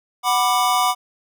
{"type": "chord", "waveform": "square", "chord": "B minor", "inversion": "second", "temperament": "just", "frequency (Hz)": [740.8, 987.8, 1185.3], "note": ["F#5", "B5", "D6"], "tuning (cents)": [2, 0, 16], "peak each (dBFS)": -21, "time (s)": [0.23, 0.95], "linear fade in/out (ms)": 50, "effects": []}